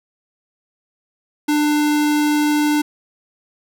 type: tone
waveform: square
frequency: 297.9 Hz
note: D4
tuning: 25 cents sharp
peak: -15 dBFS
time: 1.48-2.82 s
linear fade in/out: 10 ms
effects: none